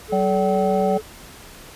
triangle tone, 431.2 Hz, A4, 35 cents flat, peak -20 dBFS, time 0.08-1.02 s, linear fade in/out 50 ms
harmonic tone, 191.1 Hz, G3, 44 cents flat, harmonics 1 / 3 / 4, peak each -22 / -22 / -22 dBFS, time 0.12-0.98 s, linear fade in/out 10 ms
effects pink hiss -42 dBFS RMS until 1.75 s + resampled to 32000 Hz

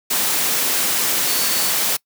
sine tone in noise, 4460 Hz, C#8, 10 cents sharp, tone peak -27 dBFS, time 1.27-1.71 s, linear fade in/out 10 ms, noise white, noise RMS -19 dBFS, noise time 0.1-1.97 s, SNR -11 dB, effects noise-tail reverb RT60 0.1 s tail -25 dB re dry + high-pass 150 Hz 12 dB/octave

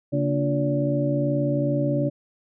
sine tone cluster, 139.7 / 233 / 291.5 / 354.1 / 574 Hz, C#3 / A#3 / D4 / F4 / D5, +14 / -1 / -13 / +24 / -40 cents, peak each -24 / -32 / -25 / -33 / -26 dBFS, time 0.12-2.1 s, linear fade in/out 20 ms, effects none

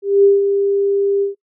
sine tone with ADSR envelope, 398.7 Hz, G4, 29 cents sharp, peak -6 dBFS, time 0.02-1.35 s, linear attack 220 ms, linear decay 170 ms, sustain -7 dB, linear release 130 ms, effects noise-tail reverb RT60 0.1 s tail -23 dB re dry

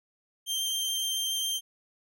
sawtooth tone with vibrato, 3155 Hz, G7, 10 cents sharp, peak -25 dBFS, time 0.46-1.61 s, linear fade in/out 50 ms, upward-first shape triangle, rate 7.1 Hz, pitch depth 9 cents each way, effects none

